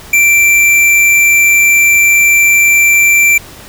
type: tone with hard clipping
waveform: sine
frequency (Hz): 2349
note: D7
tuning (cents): 0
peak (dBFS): -6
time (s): 0.13-3.38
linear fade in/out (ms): 5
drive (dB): 16
effects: pink hiss -33 dBFS RMS until 3.68 s